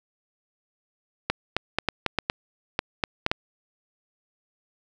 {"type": "clicks", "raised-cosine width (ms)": 0.3, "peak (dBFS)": -6, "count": 11, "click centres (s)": [1.3, 1.566, 1.786, 1.887, 2.063, 2.187, 2.299, 2.791, 3.038, 3.264, 3.315], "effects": []}